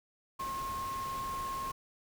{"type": "tone in noise", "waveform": "sine", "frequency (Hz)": 1073, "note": "C6", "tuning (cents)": 43, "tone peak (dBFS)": -35, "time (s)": [0.39, 1.72], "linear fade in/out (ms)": 10, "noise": "pink", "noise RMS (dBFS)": -45, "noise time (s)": [0.39, 1.72], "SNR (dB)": 7, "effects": []}